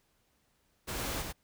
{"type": "noise with echo", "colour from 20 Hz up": "pink", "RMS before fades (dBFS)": -37, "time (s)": [0.87, 1.23], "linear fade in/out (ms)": 20, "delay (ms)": 99, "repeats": 1, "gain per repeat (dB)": -3, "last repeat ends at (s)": 1.329, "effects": ["pink hiss -73 dBFS RMS until 1.43 s"]}